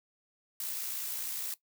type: noise with amplitude modulation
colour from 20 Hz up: blue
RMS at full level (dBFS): -35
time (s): 0.6-1.54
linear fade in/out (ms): 2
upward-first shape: sine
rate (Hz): 59.8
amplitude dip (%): 40
effects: noise-tail reverb RT60 0.1 s tail -17 dB re dry